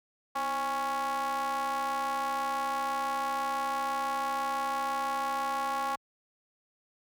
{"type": "ring-modulated tone", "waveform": "square", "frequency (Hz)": 142, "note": "C#3", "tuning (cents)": 42, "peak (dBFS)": -27, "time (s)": [0.35, 5.96], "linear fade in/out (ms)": 10, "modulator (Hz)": 961, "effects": ["high-pass 60 Hz 12 dB/octave"]}